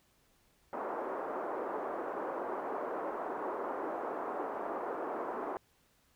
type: band-pass noise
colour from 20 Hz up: pink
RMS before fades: -38 dBFS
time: 0.73-5.57 s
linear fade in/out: 0 ms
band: 340 to 1200 Hz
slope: 24 dB/octave
effects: pink hiss -70 dBFS RMS until 6.15 s